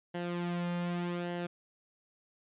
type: tone with flanger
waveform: sawtooth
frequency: 174.61 Hz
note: F3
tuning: in tune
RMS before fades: -35 dBFS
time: 0.14-1.47 s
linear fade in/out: 10 ms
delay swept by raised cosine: 0.82 to 2.72 ms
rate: 0.84 Hz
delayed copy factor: -0.6
effects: resampled to 8000 Hz